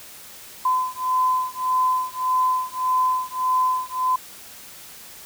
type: beating tone pair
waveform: sine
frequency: 1018 / 1019.7 Hz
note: C6 / C6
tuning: -48 / -45 cents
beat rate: 1.7 Hz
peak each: -22 dBFS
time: 0.65-4.16 s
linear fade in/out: 5 ms
effects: white hiss -42 dBFS RMS until 5.25 s